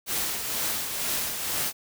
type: noise with tremolo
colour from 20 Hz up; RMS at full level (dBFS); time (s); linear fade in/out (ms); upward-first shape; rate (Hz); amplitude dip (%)
white; -27; 0.06-1.73; 50; triangle; 2.1; 50
effects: none